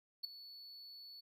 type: tone with ADSR envelope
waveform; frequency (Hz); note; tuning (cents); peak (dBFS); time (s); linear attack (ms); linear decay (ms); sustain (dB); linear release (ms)
triangle; 4435; C#8; 0; -34; 0.23-1.21; 15; 8; -16; 14
effects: none